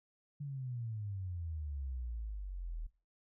sine exponential sweep, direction down, 146.8 to 38.61 Hz, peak -38 dBFS, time 0.4-2.87 s, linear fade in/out 10 ms, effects noise-tail reverb RT60 0.3 s tail -18 dB re dry

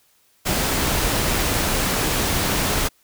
pink noise, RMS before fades -21 dBFS, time 0.45-2.89 s, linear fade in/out 20 ms, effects white hiss -60 dBFS RMS until 3.03 s

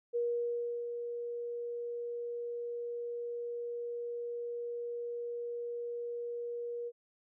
sine tone with ADSR envelope, 475.9 Hz, A#4, 36 cents sharp, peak -29 dBFS, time 0.13-6.92 s, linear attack 28 ms, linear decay 700 ms, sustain -7 dB, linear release 47 ms, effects none

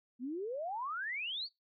sine exponential sweep, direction up, 233.1 to 4699 Hz, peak -36 dBFS, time 0.19-1.49 s, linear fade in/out 50 ms, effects noise-tail reverb RT60 0.2 s tail -23 dB re dry

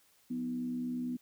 sine tone with frequency modulation, 248.1 Hz, B3, 8 cents sharp, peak -33 dBFS, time 0.3-1.17 s, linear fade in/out 10 ms, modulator 69.1 Hz, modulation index 0.46, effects white hiss -67 dBFS RMS until 1.21 s

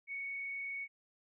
sine tone with frequency modulation, 2224 Hz, C#7, 5 cents sharp, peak -38 dBFS, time 0.07-0.88 s, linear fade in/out 50 ms, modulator 28 Hz, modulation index 0.55, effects none

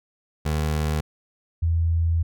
25% pulse / sine tone pair in turn, 76.5 / 83.09 Hz, D#2 / E2, -29 / +14 cents, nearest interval minor second, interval 143 cents, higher second, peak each -18 dBFS, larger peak neither, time 0.45-1.01 / 1.62-2.23 s, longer second, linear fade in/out 10 ms, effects none

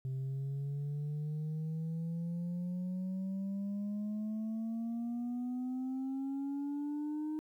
sine exponential sweep, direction up, 130.81 to 310.2 Hz, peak -32 dBFS, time 0.05-7.39 s, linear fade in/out 0 ms, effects tanh soft clip ceiling -34 dBFS + 12-bit

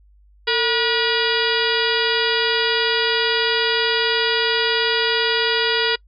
harmonic tone with a mistuned harmonic, 481.5 Hz, B4, 44 cents flat, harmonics 1 / 2 / 3 / 4 / 5 / 6 / 7 / 8 / 9 / 10, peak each -22 / -28 / -24 / -25 / -29 / -25 / -26 / -27 / -34 / -26 dBFS, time 0.47-5.96 s, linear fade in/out 10 ms, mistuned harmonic 1, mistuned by -110 cents, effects noise-tail reverb RT60 0.1 s tail -26 dB re dry + added 50 Hz sine -49 dBFS peak until 6.07 s

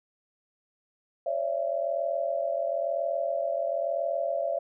sine tone cluster, 544 / 585 / 672 Hz, C#5 / D5 / E5, -33 / -7 / +33 cents, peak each -32 / -31 / -29 dBFS, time 1.26-4.59 s, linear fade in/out 5 ms, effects none

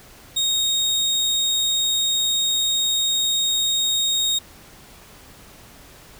30% pulse tone, 3729 Hz, A#7, in tune, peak -16 dBFS, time 0.36-4.39 s, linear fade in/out 10 ms, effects pink hiss -46 dBFS RMS until 6.19 s

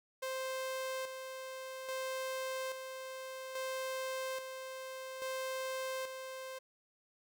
sawtooth tone with tremolo, 523.3 Hz, C5, in tune, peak -33 dBFS, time 0.22-6.59 s, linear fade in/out 10 ms, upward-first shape square, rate 0.6 Hz, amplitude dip 50%, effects none

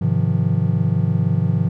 triangle chord, F minor seventh, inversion first, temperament just, 104.77 / 130.96 / 157.15 / 174.61 Hz, Ab2 / C3 / Eb3 / F3, +16 / +2 / +18 / 0 cents, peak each -19 dBFS, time 0.01-1.69 s, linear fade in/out 10 ms, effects none

